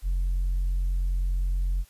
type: tone with tanh clipping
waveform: triangle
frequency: 44.7 Hz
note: F1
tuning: 41 cents sharp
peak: -23 dBFS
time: 0.02-1.85 s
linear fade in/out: 50 ms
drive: 6 dB
effects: white hiss -58 dBFS RMS until 1.89 s + resampled to 32000 Hz